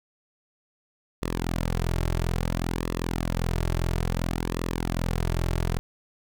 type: tone with flanger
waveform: sawtooth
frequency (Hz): 42.55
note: F1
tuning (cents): -44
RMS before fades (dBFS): -27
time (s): 1.22-5.79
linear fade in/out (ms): 0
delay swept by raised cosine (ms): 1.3 to 4.1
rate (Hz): 0.59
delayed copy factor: -0.65
effects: none